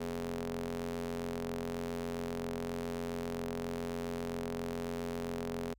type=ring-modulated tone; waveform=sawtooth; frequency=87.4 Hz; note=F2; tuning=2 cents sharp; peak=-29 dBFS; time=0-5.74 s; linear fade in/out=10 ms; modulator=328 Hz; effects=added 50 Hz sine -62 dBFS peak until 5.78 s